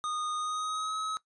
square tone with pitch glide, 1232 to 1279.1 Hz, D#6 to D#6, -17 to +47 cents, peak -32 dBFS, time 0.04-1.17 s, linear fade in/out 0 ms, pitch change +64 cents, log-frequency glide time 0.36-0.96 s, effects noise-tail reverb RT60 0.1 s tail -18 dB re dry + resampled to 22050 Hz

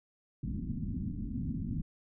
white low-pass noise, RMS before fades -36 dBFS, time 0.43-1.82 s, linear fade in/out 5 ms, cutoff 260 Hz, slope 48 dB/octave, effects none

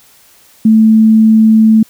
sine tone, 220 Hz, A3, in tune, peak -3 dBFS, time 0.65-1.83 s, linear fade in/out 5 ms, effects white hiss -45 dBFS RMS until 1.89 s

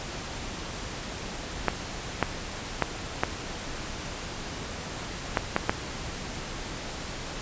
clicks, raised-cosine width 0.5 ms, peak -6 dBFS, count 7, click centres 1.683 / 2.227 / 2.823 / 3.235 / 5.372 / 5.564 / 5.695 s, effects pink hiss -36 dBFS RMS until 7.41 s + resampled to 16000 Hz

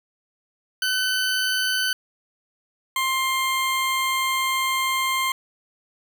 20% pulse tone pair in turn, 1513 / 1055.4 Hz, F#6 / C6, +38 / +15 cents, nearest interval tritone, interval 623 cents, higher first, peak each -16 dBFS, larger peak neither, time 0.82-1.93 / 2.96-5.32 s, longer second, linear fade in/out 2 ms, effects none

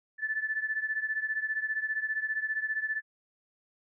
sine beating tone pair, 1744 / 1759 Hz, A6 / A6, -16 / -1 cents, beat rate 15 Hz, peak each -31 / -34 dBFS, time 0.18-3.02 s, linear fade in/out 50 ms, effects none

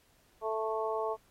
harmonic tone, 220 Hz, A3, in tune, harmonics 2 / 3 / 4 / 5, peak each -34 / -36 / -37 / -38 dBFS, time 0.41-1.17 s, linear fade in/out 50 ms, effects pink hiss -67 dBFS RMS until 1.3 s + AAC 48 kbps

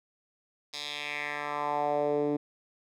10% pulse tone with band-pass filter sweep, 146.83 Hz, D3, in tune, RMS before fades -31 dBFS, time 0.73-2.37 s, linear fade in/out 10 ms, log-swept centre 4600 to 320 Hz, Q 2.7, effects none

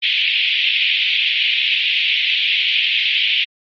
white band-pass noise, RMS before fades -17 dBFS, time 0.02-3.45 s, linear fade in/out 20 ms, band 2300 to 3400 Hz, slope 48 dB/octave, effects MP3 32 kbps

